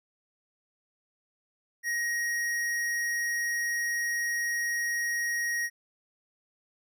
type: tone with hard clipping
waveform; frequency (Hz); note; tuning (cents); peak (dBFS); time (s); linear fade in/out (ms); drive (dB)
sine; 1884; A#6; +18; -29; 1.83-5.7; 50; 15
effects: none